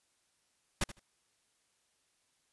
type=noise with echo; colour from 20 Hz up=pink; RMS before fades=-30 dBFS; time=0.81-0.84 s; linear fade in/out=5 ms; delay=78 ms; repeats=2; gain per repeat=-15 dB; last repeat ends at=0.996 s; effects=white hiss -75 dBFS RMS until 2.52 s + resampled to 24000 Hz